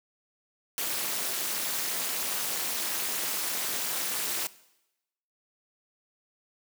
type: noise with amplitude modulation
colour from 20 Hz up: white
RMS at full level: -27 dBFS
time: 0.78-4.47 s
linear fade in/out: 0 ms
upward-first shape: sine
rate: 268 Hz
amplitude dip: 95%
effects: noise-tail reverb RT60 0.9 s tail -19 dB re dry + high-pass 200 Hz 12 dB/octave